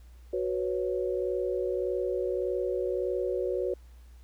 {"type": "chord", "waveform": "sine", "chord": "F# suspended fourth", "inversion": "none", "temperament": "just", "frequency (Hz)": [370, 493.3, 555], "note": ["F#4", "B4", "C#5"], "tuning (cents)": [0, -2, 2], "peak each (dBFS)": [-30, -32, -33], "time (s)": [0.33, 3.74], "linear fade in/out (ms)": 5, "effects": ["added 60 Hz sine -48 dBFS peak until 4.23 s", "pink hiss -65 dBFS RMS until 4.23 s"]}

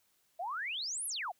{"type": "exponential two-way sweep", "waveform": "sine", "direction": "up then down", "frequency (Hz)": [647, 11540, 647], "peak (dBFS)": -35, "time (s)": [0.39, 1.32], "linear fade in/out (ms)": 10, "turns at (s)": 1.06, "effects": ["white hiss -73 dBFS RMS until 1.39 s"]}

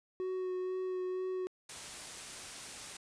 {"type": "tone with vibrato", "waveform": "triangle", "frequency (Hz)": 370, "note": "F#4", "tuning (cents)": 0, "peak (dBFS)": -32, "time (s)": [0.2, 1.47], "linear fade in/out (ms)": 0, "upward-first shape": "sine", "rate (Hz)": 2.1, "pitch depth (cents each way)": 13}
{"type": "noise", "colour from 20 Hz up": "white", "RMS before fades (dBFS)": -45, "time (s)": [1.69, 2.97], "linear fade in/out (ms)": 5}
{"effects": ["resampled to 22050 Hz"]}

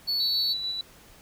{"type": "tone", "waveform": "triangle", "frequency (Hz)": 4435, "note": "C#8", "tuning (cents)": 0, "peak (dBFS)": -23, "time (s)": [0.07, 0.54], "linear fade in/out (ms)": 20}
{"type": "tone with tremolo", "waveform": "sine", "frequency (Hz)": 3951, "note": "B7", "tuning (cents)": 0, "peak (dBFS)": -27, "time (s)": [0.2, 0.81], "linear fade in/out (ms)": 2, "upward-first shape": "square", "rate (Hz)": 6.8, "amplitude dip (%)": 30}
{"effects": ["pink hiss -53 dBFS RMS until 1.21 s"]}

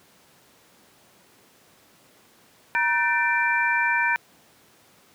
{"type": "tone cluster", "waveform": "sine", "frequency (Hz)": [947, 1532, 1776, 2356], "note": ["A#5", "G6", "A6", "D7"], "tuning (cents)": [27, -40, 16, 5], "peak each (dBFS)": -25, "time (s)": [2.75, 4.16], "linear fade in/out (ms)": 0, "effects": ["pink hiss -56 dBFS RMS until 5.14 s", "high-pass 150 Hz 12 dB/octave"]}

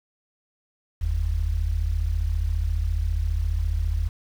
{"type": "tone pair together", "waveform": "sine", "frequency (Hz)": [45.12, 79.8], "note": ["F#1", "D#2"], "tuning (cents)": [-43, 44], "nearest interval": "minor seventh", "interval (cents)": 987, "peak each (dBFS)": -24, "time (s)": [1.01, 4.09], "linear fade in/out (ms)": 10, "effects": ["8-bit"]}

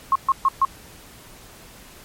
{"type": "tone bursts", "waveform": "sine", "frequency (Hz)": 1078, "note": "C#6", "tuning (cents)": -49, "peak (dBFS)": -13, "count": 4, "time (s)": [0.12, 0.65], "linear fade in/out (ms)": 2, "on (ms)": 35, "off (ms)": 130, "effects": ["pink hiss -45 dBFS RMS until 2.04 s", "MP3 64 kbps"]}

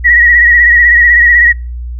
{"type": "tone with vibrato", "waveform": "sine", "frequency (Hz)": 1912, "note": "A#6", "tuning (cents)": 43, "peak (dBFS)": -3, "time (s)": [0.04, 1.53], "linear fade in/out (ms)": 20, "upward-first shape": "sine", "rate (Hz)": 16, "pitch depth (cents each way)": 46, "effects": ["noise-tail reverb RT60 0.3 s tail -26 dB re dry", "added 60 Hz sine -18 dBFS peak until 1.99 s"]}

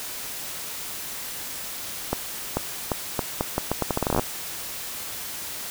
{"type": "accelerating click train", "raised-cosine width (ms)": 1, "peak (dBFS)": -8, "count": 19, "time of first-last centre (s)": [2.13, 4.195], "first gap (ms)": 440, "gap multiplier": 0.79, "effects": ["white hiss -34 dBFS RMS until 5.7 s"]}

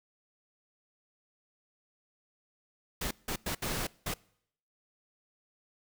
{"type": "noise bursts at uneven times", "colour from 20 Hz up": "pink", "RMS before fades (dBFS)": -34, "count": 5, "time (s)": [[3.01, 3.11], [3.28, 3.36], [3.46, 3.55], [3.62, 3.87], [4.06, 4.14]], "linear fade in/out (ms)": 5, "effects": ["noise-tail reverb RT60 0.7 s tail -24 dB re dry"]}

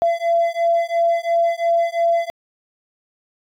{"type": "beating tone pair", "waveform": "triangle", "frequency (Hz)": [676, 678.9], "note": ["E5", "F5"], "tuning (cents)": [43, -49], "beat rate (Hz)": 2.9, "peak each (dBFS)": -15, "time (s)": [0.02, 2.3], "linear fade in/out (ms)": 0, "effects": ["tanh soft clip ceiling -11 dBFS"]}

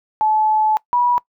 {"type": "tone pair in turn", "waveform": "sine", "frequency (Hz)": [863, 972.3], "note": ["A5", "B5"], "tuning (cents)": [-34, -27], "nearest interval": "major second", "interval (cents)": 207, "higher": "second", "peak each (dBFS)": -13, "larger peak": "neither", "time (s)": [[0.21, 0.77], [0.93, 1.18]], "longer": "first", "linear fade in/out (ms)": 0, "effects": ["noise-tail reverb RT60 0.1 s tail -22 dB re dry"]}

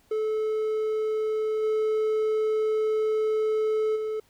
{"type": "tone with level steps", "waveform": "triangle", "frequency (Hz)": 433.8, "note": "A4", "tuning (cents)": -25, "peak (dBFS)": [-22, -20, -25], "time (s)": [0.11, 4.2], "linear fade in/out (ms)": 5, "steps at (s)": [1.62, 3.95], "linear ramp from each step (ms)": 20, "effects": ["pink hiss -63 dBFS RMS until 4.29 s"]}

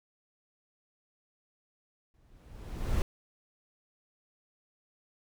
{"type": "noise with exponential growth", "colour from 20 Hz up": "brown", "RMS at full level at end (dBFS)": -26, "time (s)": [2.14, 3.02], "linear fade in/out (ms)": 1, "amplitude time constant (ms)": 190, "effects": []}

